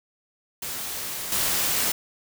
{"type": "noise with level steps", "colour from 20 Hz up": "white", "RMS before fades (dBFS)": [-32, -24], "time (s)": [0.62, 1.92], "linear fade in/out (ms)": 5, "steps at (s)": 1.32, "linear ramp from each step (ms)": 2, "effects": []}